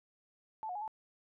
sine tone with pitch steps, 875 / 725 / 832 / 874 Hz, A5 / F#5 / G#5 / A5, -10 / -35 / +3 / -12 cents, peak -37 dBFS, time 0.63-0.878 s, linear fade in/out 0 ms, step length 62 ms, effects none

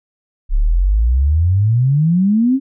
sine exponential sweep, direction up, 32.7 to 277.2 Hz, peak -10 dBFS, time 0.49-2.6 s, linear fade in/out 50 ms, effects none

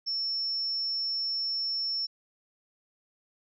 sine tone, 5400 Hz, E8, 41 cents sharp, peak -28 dBFS, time 0.06-2.07 s, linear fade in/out 20 ms, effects none

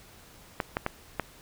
clicks, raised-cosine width 0.5 ms, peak -12 dBFS, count 4, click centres 0.602 / 0.769 / 0.864 / 1.197 s, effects pink hiss -53 dBFS RMS until 1.41 s

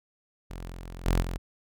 sawtooth tone with level steps, 43.65 Hz, F1, in tune, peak -33 / -35 / -18 / -27 dBFS, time 0.5-1.38 s, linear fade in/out 10 ms, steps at 0.71 / 1.06 / 1.22 s, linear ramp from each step 2 ms, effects none

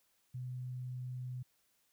sine tone, 126.1 Hz, B2, 36 cents sharp, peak -39 dBFS, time 0.34-1.43 s, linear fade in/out 10 ms, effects white hiss -75 dBFS RMS until 1.92 s

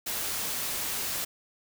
white noise, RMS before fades -32 dBFS, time 0.06-1.25 s, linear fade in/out 10 ms, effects none

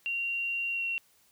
sine tone with pitch glide, 2760 to 2736 Hz, F7 to F7, -21 to -36 cents, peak -29 dBFS, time 0.06-0.98 s, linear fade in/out 0 ms, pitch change -15 cents, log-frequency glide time 0.7-0.83 s, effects white hiss -65 dBFS RMS until 1.31 s

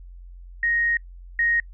sine tone pair in turn, 1870 / 1870 Hz, A#6 / A#6, +5 / +5 cents, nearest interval unison, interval 0 cents, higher neither, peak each -19 / -18 dBFS, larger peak second, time 0.63-0.97 / 1.39-1.6 s, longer first, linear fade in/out 2 ms, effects noise-tail reverb RT60 0.1 s tail -26 dB re dry + added 44 Hz sine -39 dBFS peak until 1.73 s

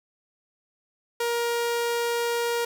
sawtooth tone, 471.6 Hz, A#4, 20 cents sharp, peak -20 dBFS, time 1.2-2.65 s, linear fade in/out 5 ms, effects 9-bit

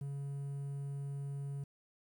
triangle tone with quantisation, 140 Hz, C#3, 18 cents sharp, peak -36 dBFS, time 0.01-1.64 s, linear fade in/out 5 ms, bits 11, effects none

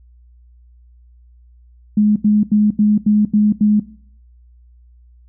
sine tone bursts, 210 Hz, G#3, 19 cents sharp, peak -9 dBFS, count 7, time 1.97-3.798 s, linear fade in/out 5 ms, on 190 ms, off 83 ms, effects noise-tail reverb RT60 0.6 s tail -19 dB re dry + added 60 Hz sine -44 dBFS peak until 5.28 s

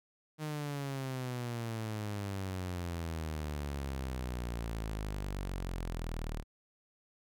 sawtooth exponential sweep, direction down, 155.56 to 37.34 Hz, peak -32 dBFS, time 0.38-6.44 s, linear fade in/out 50 ms, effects none

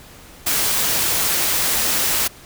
white noise, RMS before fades -19 dBFS, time 0.46-2.28 s, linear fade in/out 10 ms, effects pink hiss -43 dBFS RMS until 2.45 s

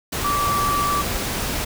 sine tone in noise, 1159 Hz, D6, 23 cents flat, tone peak -19 dBFS, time 0.24-1.02 s, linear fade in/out 10 ms, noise pink, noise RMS -25 dBFS, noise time 0.12-1.65 s, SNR +3 dB, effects none

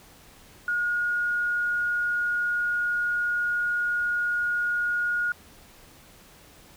sine tone, 1437 Hz, F6, 49 cents sharp, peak -23 dBFS, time 0.68-5.32 s, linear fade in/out 2 ms, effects pink hiss -52 dBFS RMS until 6.76 s

